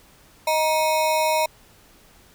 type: ring-modulated tone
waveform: square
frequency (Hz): 784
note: G5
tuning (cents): 0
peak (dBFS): -16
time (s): 0.47-1.46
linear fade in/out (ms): 5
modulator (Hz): 159
effects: pink hiss -53 dBFS RMS until 2.34 s